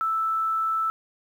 sine tone, 1318.5 Hz, E6, in tune, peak -22 dBFS, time 0.01-0.9 s, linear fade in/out 0 ms, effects 9-bit

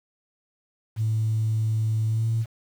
sine tone with pitch glide, 110 to 113.29 Hz, A2 to A#2, 0 to -49 cents, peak -20 dBFS, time 0.96-2.46 s, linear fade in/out 50 ms, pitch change +51 cents, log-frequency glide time 2.07-2.28 s, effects tanh soft clip ceiling -16 dBFS + 8-bit

